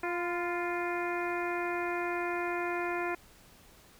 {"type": "harmonic tone with a mistuned harmonic", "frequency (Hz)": 350, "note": "F4", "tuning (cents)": 4, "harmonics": [1, 2, 3, 4, 5, 6, 7], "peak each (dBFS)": [-34, -37, -39, -40, -41, -42, -42], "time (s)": [0.03, 3.15], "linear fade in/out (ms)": 5, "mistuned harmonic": 3, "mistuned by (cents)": -36, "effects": ["pink hiss -58 dBFS RMS until 3.99 s"]}